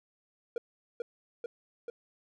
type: tone with echo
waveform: triangle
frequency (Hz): 472.9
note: A#4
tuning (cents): +25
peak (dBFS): -28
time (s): 0.56-0.58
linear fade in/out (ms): 2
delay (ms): 440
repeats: 3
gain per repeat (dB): -2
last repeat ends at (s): 1.9
effects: none